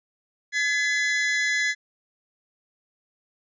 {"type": "tone pair together", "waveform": "40% pulse", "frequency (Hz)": [1701.1, 2023], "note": ["G#6", "B6"], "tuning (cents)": [41, 41], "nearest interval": "minor third", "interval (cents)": 300, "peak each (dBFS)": [-24, -23], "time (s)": [0.52, 1.75], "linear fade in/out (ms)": 50, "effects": ["resampled to 16000 Hz"]}